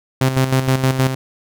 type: tone with tremolo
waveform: sawtooth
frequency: 131.3 Hz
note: C3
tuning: 6 cents sharp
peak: -8 dBFS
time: 0.21-1.15 s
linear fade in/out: 5 ms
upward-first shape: square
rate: 6.4 Hz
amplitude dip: 60%
effects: none